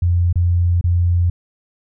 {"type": "tone with dropouts", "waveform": "sine", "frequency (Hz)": 87.31, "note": "F2", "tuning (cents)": 0, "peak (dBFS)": -12, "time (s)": [0.02, 1.3], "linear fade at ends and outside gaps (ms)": 5, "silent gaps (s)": [[0.328, 0.356], [0.812, 0.84]], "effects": []}